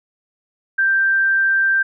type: tone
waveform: sine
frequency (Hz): 1573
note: G6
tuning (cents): +6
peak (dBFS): -13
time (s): 0.78-1.83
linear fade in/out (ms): 10
effects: none